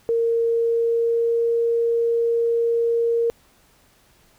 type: tone with pitch glide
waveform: sine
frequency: 461.9 to 465.1 Hz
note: A#4 to A#4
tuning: -16 to -4 cents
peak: -17 dBFS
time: 0.09-3.3 s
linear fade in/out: 0 ms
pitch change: +12 cents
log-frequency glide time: 0.42-1.52 s
effects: pink hiss -57 dBFS RMS until 4.38 s